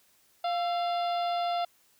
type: harmonic tone with a mistuned harmonic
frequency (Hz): 698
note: F5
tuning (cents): -1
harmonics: 1 / 2 / 3 / 4 / 5 / 6 / 7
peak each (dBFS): -27 / -38 / -47 / -44 / -42 / -47 / -50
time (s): 0.44-1.65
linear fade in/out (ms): 5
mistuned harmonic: 2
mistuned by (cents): -67
effects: white hiss -65 dBFS RMS until 1.99 s